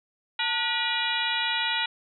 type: harmonic tone with a mistuned harmonic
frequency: 482.4 Hz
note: B4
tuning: 41 cents flat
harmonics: 2 / 3 / 4 / 5 / 6 / 7 / 8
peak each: -32 / -32 / -32 / -32 / -32 / -32 / -32 dBFS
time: 0.39-1.86 s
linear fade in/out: 5 ms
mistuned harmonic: 2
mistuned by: -130 cents
effects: none